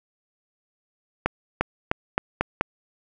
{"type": "accelerating click train", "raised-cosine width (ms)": 0.5, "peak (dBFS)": -5, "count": 6, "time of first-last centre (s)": [1.26, 2.61], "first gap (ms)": 350, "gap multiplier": 0.87, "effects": []}